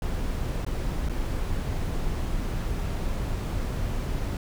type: noise with dropouts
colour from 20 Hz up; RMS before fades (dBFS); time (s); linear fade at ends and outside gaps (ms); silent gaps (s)
brown; -28; 0.02-4.37; 2; 0.649-0.664 / 1.088-1.095
effects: none